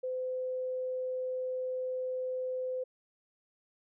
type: tone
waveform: sine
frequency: 511 Hz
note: C5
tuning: 41 cents flat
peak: -32 dBFS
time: 0.03-2.84 s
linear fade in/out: 10 ms
effects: none